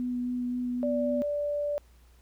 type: tone with vibrato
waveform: sine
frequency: 246.9 Hz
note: B3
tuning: in tune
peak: -28 dBFS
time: 0-1.22 s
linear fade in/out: 0 ms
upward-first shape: sine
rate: 3.8 Hz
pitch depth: 10 cents each way
type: tone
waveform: sine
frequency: 584 Hz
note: D5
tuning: 10 cents flat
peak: -27 dBFS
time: 0.83-1.78 s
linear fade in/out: 0 ms
effects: added 60 Hz sine -55 dBFS peak until 2.21 s + pink hiss -65 dBFS RMS until 2.21 s